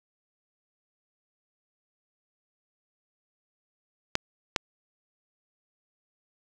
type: clicks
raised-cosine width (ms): 0.2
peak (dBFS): -6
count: 2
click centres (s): 4.154 / 4.562
effects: none